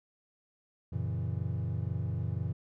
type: chord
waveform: triangle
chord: F# dominant seventh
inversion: none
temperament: equal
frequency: 92.5 / 116.54 / 138.59 / 164.81 Hz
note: F#2 / A#2 / C#3 / E3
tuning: 0 / 0 / 0 / 0 cents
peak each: -33 / -33 / -37 / -37 dBFS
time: 0.92-2.53 s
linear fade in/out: 10 ms
effects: none